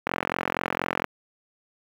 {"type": "click train", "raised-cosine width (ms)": 0.5, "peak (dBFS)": -8, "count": 44, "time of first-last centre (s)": [0.07, 1.043], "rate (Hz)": 44.2, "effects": ["high-pass 150 Hz 12 dB/octave", "7-bit"]}